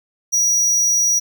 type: tone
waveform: square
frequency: 5790 Hz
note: F#8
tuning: 38 cents flat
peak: -14 dBFS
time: 0.32-1.2 s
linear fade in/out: 20 ms
effects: none